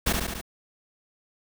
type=noise with echo; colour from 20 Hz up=pink; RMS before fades=-23 dBFS; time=0.06-0.13 s; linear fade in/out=10 ms; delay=71 ms; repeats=4; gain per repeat=-3 dB; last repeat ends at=0.414 s; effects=none